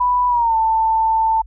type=tone with pitch glide; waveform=sine; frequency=987.8 to 890.3 Hz; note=B5 to A5; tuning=0 to +20 cents; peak=-13 dBFS; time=0-1.42 s; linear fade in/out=10 ms; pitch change=-180 cents; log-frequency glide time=0.28-0.56 s; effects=added 50 Hz sine -36 dBFS peak until 1.46 s